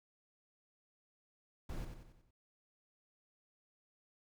brown noise with echo, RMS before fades -42 dBFS, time 1.69-1.85 s, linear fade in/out 5 ms, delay 92 ms, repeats 5, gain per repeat -6 dB, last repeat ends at 2.31 s, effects none

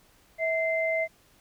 sine tone pair together, 648.7 / 2078 Hz, E5 / C7, -28 / -12 cents, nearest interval octave + minor sixth, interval 2016 cents, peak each -26 / -28 dBFS, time 0.38-1.08 s, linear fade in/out 50 ms, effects pink hiss -61 dBFS RMS until 1.4 s

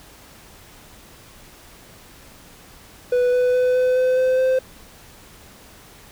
triangle tone with pitch steps, 493.9 / 497.9 / 502 / 506 / 510.1 / 514.3 / 518.5 Hz, B4 / B4 / B4 / B4 / C5 / C5 / C5, 0 / +14 / +28 / +42 / -44 / -30 / -16 cents, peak -13 dBFS, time 3.12-4.59 s, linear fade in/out 5 ms, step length 210 ms, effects pink hiss -46 dBFS RMS until 6.11 s

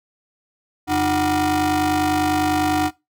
40% pulse ring-modulated tone, 219.2 Hz, A3, 6 cents flat, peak -13 dBFS, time 0.87-2.91 s, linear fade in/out 50 ms, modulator 523 Hz, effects noise-tail reverb RT60 0.2 s tail -20 dB re dry

